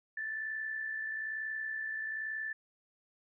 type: tone with amplitude modulation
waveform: sine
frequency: 1758 Hz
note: A6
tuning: 2 cents flat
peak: -33 dBFS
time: 0.17-2.53 s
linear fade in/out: 5 ms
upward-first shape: sine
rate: 61.1 Hz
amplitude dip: 45%
effects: none